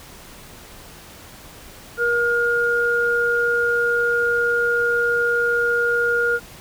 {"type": "tone pair together", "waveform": "sine", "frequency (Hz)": [474.2, 1421], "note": ["A#4", "F6"], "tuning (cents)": [30, 30], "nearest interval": "octave + perfect fifth", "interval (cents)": 1900, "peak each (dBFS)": [-21, -18], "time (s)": [1.97, 6.4], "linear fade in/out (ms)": 50, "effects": ["pink hiss -42 dBFS RMS until 6.6 s"]}